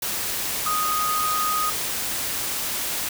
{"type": "tone in noise", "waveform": "sine", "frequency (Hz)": 1244.5, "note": "D#6", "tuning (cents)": 0, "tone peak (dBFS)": -22, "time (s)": [0.66, 1.7], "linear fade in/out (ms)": 5, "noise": "white", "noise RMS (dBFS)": -27, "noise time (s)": [0.02, 3.09], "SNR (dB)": 2, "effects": []}